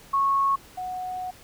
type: tone pair in turn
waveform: sine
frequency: 1100 / 736 Hz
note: C#6 / F#5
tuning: -14 / -9 cents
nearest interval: perfect fifth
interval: 695 cents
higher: first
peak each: -19 / -29 dBFS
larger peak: first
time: 0.13-0.56 / 0.77-1.31 s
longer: second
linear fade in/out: 10 ms
effects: pink hiss -50 dBFS RMS until 1.43 s